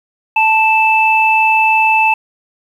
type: tone pair together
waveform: sine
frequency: 880 / 2637 Hz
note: A5 / E7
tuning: 0 / 0 cents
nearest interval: octave + perfect fifth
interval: 1900 cents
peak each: -11 dBFS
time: 0.36-2.14 s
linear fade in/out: 5 ms
effects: 7-bit